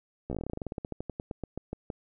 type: slowing click train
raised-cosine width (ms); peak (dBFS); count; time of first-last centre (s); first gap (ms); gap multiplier
2; -21; 26; 0.3-1.902; 14; 1.11
effects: none